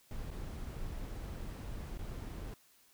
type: noise with dropouts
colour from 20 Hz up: brown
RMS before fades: -42 dBFS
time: 0.11-2.54 s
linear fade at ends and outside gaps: 1 ms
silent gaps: 0.305-0.313 / 1.976-1.99 s
effects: white hiss -66 dBFS RMS until 2.93 s